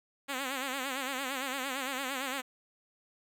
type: tone with vibrato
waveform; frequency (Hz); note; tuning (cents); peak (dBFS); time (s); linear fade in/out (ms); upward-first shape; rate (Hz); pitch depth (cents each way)
5% pulse; 266.3; C4; +31; -22; 0.28-2.42; 20; sine; 8.8; 99
effects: none